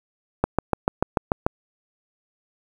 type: click train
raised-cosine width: 1 ms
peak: -4 dBFS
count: 8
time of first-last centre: 0.44-1.465 s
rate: 6.83 Hz
effects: 7-bit